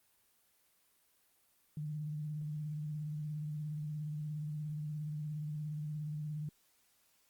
sine tone with vibrato, 151.1 Hz, D3, 50 cents sharp, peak -37 dBFS, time 1.77-6.49 s, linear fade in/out 2 ms, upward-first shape sine, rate 17 Hz, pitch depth 39 cents each way, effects white hiss -72 dBFS RMS until 7.29 s + Opus 24 kbps

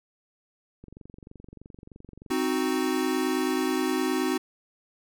click train, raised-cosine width 3 ms, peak -32 dBFS, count 35, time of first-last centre 0.84-2.306 s, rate 23.2 Hz
square chord, C diminished, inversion none, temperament equal, 261.6 / 311.1 / 370 Hz, C4 / Eb4 / Gb4, 0 / 0 / 0 cents, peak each -29 / -30 / -29 dBFS, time 2.3-4.38 s, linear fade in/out 10 ms
effects none

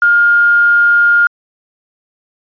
sine tone with quantisation, 1414 Hz, F6, 21 cents sharp, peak -6 dBFS, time 0.02-1.27 s, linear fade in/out 2 ms, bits 5, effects resampled to 11025 Hz

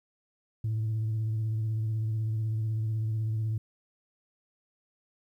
sine tone with vibrato, 110 Hz, A2, in tune, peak -25 dBFS, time 0.64-3.58 s, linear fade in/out 5 ms, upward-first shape sine, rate 16 Hz, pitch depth 31 cents each way, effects tanh soft clip ceiling -25 dBFS + 11-bit

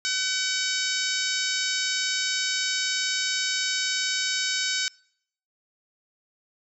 harmonic tone, 757 Hz, F#5, 39 cents sharp, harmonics 2 / 3 / 4 / 5 / 6 / 7 / 8 / 9 / 10, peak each -31 / -33 / -34 / -32 / -33 / -31 / -35 / -36 / -37 dBFS, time 0.05-4.88 s, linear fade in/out 0 ms, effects noise-tail reverb RT60 0.7 s tail -25 dB re dry

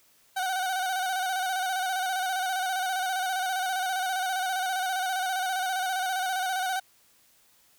30% pulse tone with vibrato, 749 Hz, F#5, 21 cents sharp, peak -24 dBFS, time 0.36-6.8 s, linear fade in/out 10 ms, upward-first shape square, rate 15 Hz, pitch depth 43 cents each way, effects white hiss -62 dBFS RMS until 7.78 s

